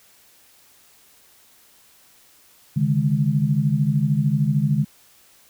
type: chord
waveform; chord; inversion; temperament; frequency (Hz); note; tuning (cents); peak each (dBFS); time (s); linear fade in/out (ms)
sine; C# suspended second; none; equal with one note detuned; 138.59 / 151.83 / 207.7; C#3 / D#3 / G#3; 0 / -42 / 0; -21 / -20 / -23; 2.76-4.85; 10
effects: white hiss -54 dBFS RMS until 5.49 s